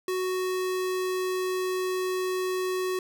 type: tone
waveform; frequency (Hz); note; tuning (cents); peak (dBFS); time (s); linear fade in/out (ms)
square; 370.3; F#4; +1; -27; 0.08-2.99; 2
effects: none